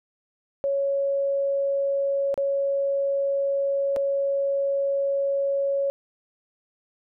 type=tone with dropouts; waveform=sine; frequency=555 Hz; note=C#5; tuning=2 cents sharp; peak=-21 dBFS; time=0.64-5.9 s; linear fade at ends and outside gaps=0 ms; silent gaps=2.342-2.377 / 3.962-3.967 s; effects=none